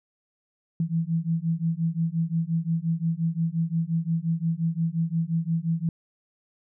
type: beating tone pair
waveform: sine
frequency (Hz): 162.2 / 167.9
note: E3 / E3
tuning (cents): -28 / +32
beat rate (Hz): 5.7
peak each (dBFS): -26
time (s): 0.8-5.89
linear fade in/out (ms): 2
effects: none